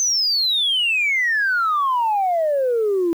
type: exponential sweep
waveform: sine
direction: down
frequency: 6270 to 328.4 Hz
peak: -15 dBFS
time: 0-3.13 s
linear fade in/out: 0 ms
effects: tanh soft clip ceiling -13 dBFS + 8-bit